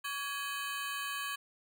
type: ring-modulated tone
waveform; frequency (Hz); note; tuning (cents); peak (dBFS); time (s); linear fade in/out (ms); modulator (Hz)
25% pulse; 1396.9; F6; 0; -29; 0.04-1.36; 10; 267
effects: none